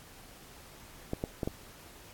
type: clicks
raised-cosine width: 2 ms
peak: -18 dBFS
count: 4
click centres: 1.134 / 1.239 / 1.432 / 1.475 s
effects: pink hiss -53 dBFS RMS until 2.13 s + AAC 64 kbps